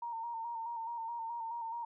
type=tone with vibrato; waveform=sine; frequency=924 Hz; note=A#5; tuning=16 cents flat; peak=-37 dBFS; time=0.02-1.85 s; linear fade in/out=5 ms; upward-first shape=square; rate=4.7 Hz; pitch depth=34 cents each way; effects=none